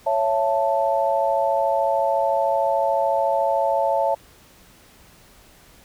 sine chord, A major, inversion first, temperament equal with one note detuned, 554.4 / 668.1 / 880 Hz, C#5 / E5 / A5, 0 / +23 / 0 cents, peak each -22 dBFS, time 0.06-4.15 s, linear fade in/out 10 ms, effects pink hiss -51 dBFS RMS until 5.84 s

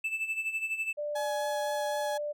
triangle tone with tremolo, 2637 Hz, E7, in tune, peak -26 dBFS, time 0.04-0.93 s, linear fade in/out 5 ms, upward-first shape sine, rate 12 Hz, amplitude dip 70%
sine tone, 591 Hz, D5, 11 cents sharp, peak -31 dBFS, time 0.97-2.33 s, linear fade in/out 20 ms
35% pulse tone with vibrato, 842 Hz, G#5, 24 cents sharp, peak -31 dBFS, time 1.15-2.18 s, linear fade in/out 10 ms, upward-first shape triangle, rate 3.9 Hz, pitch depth 12 cents each way
effects none

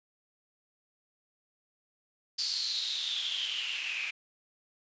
white noise with band-pass filter sweep, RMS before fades -34 dBFS, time 2.38-4.11 s, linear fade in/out 10 ms, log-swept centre 4700 to 2400 Hz, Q 9.1, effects resampled to 16000 Hz

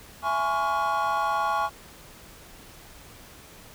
triangle tone cluster, 667 / 834 / 1034 / 1115 / 1414 Hz, E5 / G#5 / C6 / C#6 / F6, +20 / +7 / -21 / +10 / +21 cents, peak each -31 / -25 / -33 / -25 / -31 dBFS, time 0.22-1.7 s, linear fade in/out 50 ms, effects pink hiss -48 dBFS RMS until 3.74 s

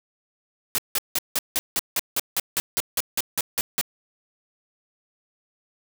white noise bursts, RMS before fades -23 dBFS, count 16, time 0.75-3.812 s, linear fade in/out 0 ms, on 32 ms, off 170 ms, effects none

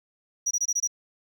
triangle tone bursts, 5800 Hz, F#8, 35 cents flat, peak -21 dBFS, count 6, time 0.46-0.875 s, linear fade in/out 10 ms, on 50 ms, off 23 ms, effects none

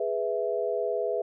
sine chord, E major, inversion first, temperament equal, 415.3 / 493.9 / 659.3 Hz, G#4 / B4 / E5, 0 / 0 / 0 cents, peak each -30 dBFS, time 0-1.22 s, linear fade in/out 5 ms, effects none

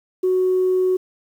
sine tone, 370 Hz, F#4, in tune, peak -14 dBFS, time 0.23-0.97 s, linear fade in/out 10 ms, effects tanh soft clip ceiling -11 dBFS + 8-bit

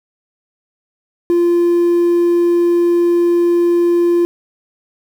triangle tone, 345.9 Hz, F4, 17 cents flat, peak -7 dBFS, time 1.3-4.25 s, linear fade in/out 0 ms, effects tanh soft clip ceiling -4 dBFS + 7-bit

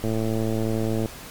click train, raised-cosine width 2 ms, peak -13 dBFS, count 114, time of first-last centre 0.04-1.058 s, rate 111 Hz, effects pink hiss -40 dBFS RMS until 1.3 s + MP3 96 kbps

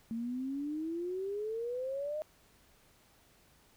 sine exponential sweep, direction up, 223.9 to 622.3 Hz, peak -34 dBFS, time 0.11-2.22 s, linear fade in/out 0 ms, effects pink hiss -65 dBFS RMS until 3.76 s

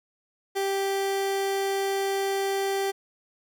30% pulse tone, 391.8 Hz, G4, 1 cent flat, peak -22 dBFS, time 0.55-2.92 s, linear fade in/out 20 ms, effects none

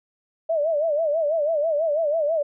sine tone with vibrato, 620 Hz, D#5, 6 cents flat, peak -19 dBFS, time 0.49-2.43 s, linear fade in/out 10 ms, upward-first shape sine, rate 6.1 Hz, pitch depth 130 cents each way, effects none

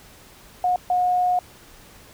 sine tone bursts at uneven times, 723 Hz, F#5, 40 cents flat, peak -17 dBFS, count 2, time 0.64-0.76 / 0.9-1.39 s, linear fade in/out 2 ms, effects pink hiss -48 dBFS RMS until 2.13 s

